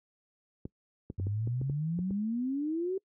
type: clicks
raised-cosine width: 3 ms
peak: -25 dBFS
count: 9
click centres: 0.654 / 1.101 / 1.199 / 1.269 / 1.474 / 1.615 / 1.698 / 1.99 / 2.108 s
type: exponential sweep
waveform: sine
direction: up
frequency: 92 to 390 Hz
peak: -29 dBFS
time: 1.18-2.98 s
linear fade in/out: 5 ms
effects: noise-tail reverb RT60 0.1 s tail -25 dB re dry + high-pass 60 Hz 12 dB/octave